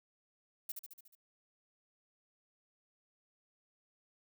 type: noise with echo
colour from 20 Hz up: violet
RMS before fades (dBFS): -40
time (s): 0.69-0.72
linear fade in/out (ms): 5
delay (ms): 72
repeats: 6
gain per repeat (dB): -4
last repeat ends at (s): 1.152
effects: none